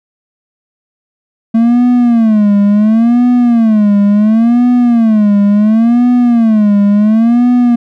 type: tone with vibrato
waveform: triangle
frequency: 223.2 Hz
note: A3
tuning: 25 cents sharp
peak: -3 dBFS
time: 1.54-7.76 s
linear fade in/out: 10 ms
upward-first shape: sine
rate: 0.71 Hz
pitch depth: 170 cents each way
effects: none